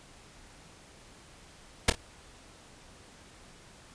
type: noise with echo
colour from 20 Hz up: pink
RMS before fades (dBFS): -19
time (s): 1.88-1.9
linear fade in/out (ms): 5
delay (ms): 26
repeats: 2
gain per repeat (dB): -10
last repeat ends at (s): 1.952
effects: pink hiss -54 dBFS RMS until 3.94 s + resampled to 22050 Hz